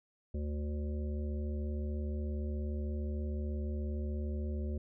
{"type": "harmonic tone with a mistuned harmonic", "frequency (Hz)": 73.6, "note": "D2", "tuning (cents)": 4, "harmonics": [1, 3, 5, 7, 8], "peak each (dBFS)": [-34, -42, -46, -51, -53], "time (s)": [0.34, 4.78], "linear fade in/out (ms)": 5, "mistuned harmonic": 1, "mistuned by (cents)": 31, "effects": []}